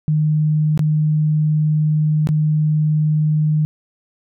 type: tone with dropouts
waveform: sine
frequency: 153.2 Hz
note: D#3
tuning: 27 cents flat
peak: -13 dBFS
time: 0.08-3.65 s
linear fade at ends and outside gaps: 0 ms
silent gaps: 0.776-0.793 / 2.272-2.289 s
effects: none